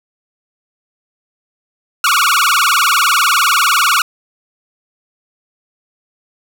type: tone with vibrato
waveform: sawtooth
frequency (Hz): 1268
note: D#6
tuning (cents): +32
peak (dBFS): -6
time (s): 2.04-4.02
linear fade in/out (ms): 2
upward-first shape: sine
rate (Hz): 20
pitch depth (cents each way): 250
effects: 8-bit